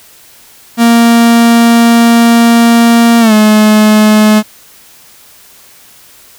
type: tone with pitch glide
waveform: 45% pulse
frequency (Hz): 233.1 to 213.8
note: A#3 to A3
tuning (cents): 0 to -49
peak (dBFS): -3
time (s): 0.77-4.43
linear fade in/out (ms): 50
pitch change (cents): -149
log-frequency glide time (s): 3.2-3.33
effects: white hiss -39 dBFS RMS until 6.38 s